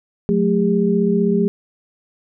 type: tone cluster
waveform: sine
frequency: 181.8 / 217.5 / 403.1 Hz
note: F#3 / A3 / G4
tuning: -30 / -20 / +48 cents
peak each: -18 dBFS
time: 0.29-1.48 s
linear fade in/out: 0 ms
effects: none